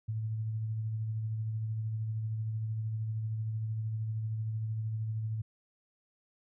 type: tone with tremolo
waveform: sine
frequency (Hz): 110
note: A2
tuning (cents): 0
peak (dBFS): -30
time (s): 0.08-5.42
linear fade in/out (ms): 10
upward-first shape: triangle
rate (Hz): 13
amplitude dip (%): 35
effects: none